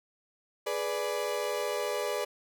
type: chord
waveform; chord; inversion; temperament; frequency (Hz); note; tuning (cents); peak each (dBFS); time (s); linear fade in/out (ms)
35% pulse; G# diminished; none; equal with one note detuned; 418.4 / 493.9 / 587.3; G#4 / B4 / D5; +13 / 0 / 0; -33 / -33 / -32; 0.66-2.25; 10
effects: none